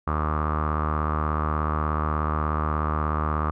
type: tone with low-pass filter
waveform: sawtooth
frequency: 76.6 Hz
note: D#2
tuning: 27 cents flat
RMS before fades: -25 dBFS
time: 0.07-3.51 s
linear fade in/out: 5 ms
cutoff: 1200 Hz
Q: 8.2
effects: none